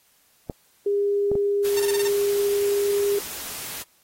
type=clicks; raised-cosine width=2 ms; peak=-15 dBFS; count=3; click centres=0.498 / 1.316 / 1.354 s
type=tone; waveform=sine; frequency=404.6 Hz; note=G#4; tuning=45 cents flat; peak=-19 dBFS; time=0.86-3.19 s; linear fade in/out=5 ms
type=noise; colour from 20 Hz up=white; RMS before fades=-34 dBFS; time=1.64-3.83 s; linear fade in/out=10 ms
type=tone bursts; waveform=5% pulse; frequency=908 Hz; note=A#5; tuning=46 cents flat; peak=-15 dBFS; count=6; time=1.77-2.076 s; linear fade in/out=0 ms; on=26 ms; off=30 ms
effects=white hiss -61 dBFS RMS until 4.03 s + AAC 48 kbps